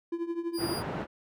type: tone with tremolo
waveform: triangle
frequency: 338.6 Hz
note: E4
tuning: 46 cents sharp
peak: -25 dBFS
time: 0.12-0.74 s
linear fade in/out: 5 ms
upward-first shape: triangle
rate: 12 Hz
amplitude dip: 85%
type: tone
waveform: sawtooth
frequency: 4840 Hz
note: D#8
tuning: 49 cents flat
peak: -33 dBFS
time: 0.53-0.83 s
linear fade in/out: 50 ms
type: band-pass noise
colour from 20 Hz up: pink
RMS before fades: -35 dBFS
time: 0.57-1.07 s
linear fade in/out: 50 ms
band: 110 to 1400 Hz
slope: 12 dB/octave
effects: none